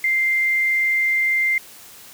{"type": "tone", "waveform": "sine", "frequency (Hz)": 2093, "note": "C7", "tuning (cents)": 0, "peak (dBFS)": -16, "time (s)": [0.04, 1.58], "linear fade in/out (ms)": 2, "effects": ["white hiss -43 dBFS RMS until 2.13 s"]}